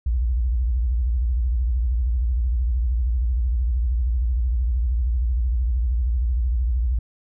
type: tone with vibrato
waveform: sine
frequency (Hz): 60.2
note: B1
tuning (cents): -44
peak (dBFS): -18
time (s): 0.06-6.99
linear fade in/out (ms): 5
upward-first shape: sine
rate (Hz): 13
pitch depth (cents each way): 200
effects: none